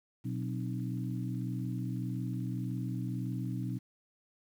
harmonic tone with a mistuned harmonic, 61.74 Hz, B1, in tune, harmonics 2 / 3 / 4 / 5, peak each -35 / -39 / -41 / -43 dBFS, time 0.24-3.79 s, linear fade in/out 20 ms, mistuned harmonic 4, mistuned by +110 cents, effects 10-bit

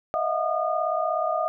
sine tone cluster, 624 / 661 / 720 / 1220 Hz, D#5 / E5 / F#5 / D#6, +5 / +5 / -47 / -34 cents, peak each -28 dBFS, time 0.14-1.48 s, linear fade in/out 0 ms, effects none

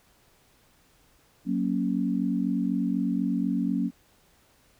sine chord, F# major, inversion none, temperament equal, 185 / 233.1 / 277.2 Hz, F#3 / A#3 / C#4, 0 / 0 / 0 cents, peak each -28 dBFS, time 1.45-3.91 s, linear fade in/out 50 ms, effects pink hiss -62 dBFS RMS until 4.79 s

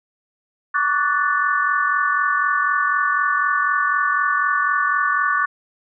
sine chord, D major seventh, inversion third, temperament equal with one note detuned, 1130.7 / 1174.7 / 1480 / 1760 Hz, C#6 / D6 / F#6 / A6, +34 / 0 / 0 / 0 cents, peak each -21 / -23 / -21 / -23 dBFS, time 0.74-5.46 s, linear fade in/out 10 ms, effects none

